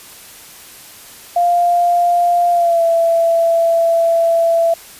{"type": "tone with pitch glide", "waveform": "sine", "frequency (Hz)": [698.5, 668.5], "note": ["F5", "E5"], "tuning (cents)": [0, 24], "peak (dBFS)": -10, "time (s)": [1.36, 4.74], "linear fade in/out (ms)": 5, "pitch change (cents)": -76, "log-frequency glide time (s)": [2.51, 2.83], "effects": ["white hiss -38 dBFS RMS until 4.99 s", "resampled to 32000 Hz"]}